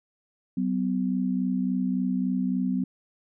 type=tone pair together; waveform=sine; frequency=188.85 / 252.4 Hz; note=F#3 / B3; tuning=+36 / +38 cents; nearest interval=perfect fourth; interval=502 cents; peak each=-26 dBFS; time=0.57-2.84 s; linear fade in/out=5 ms; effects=none